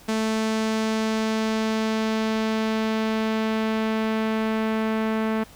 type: tone with low-pass filter sweep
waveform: sawtooth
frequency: 220 Hz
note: A3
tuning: in tune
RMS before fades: -24 dBFS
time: 0.08-5.44 s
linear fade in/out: 10 ms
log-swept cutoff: 8200 to 2100 Hz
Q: 0.88
effects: pink hiss -49 dBFS RMS until 5.55 s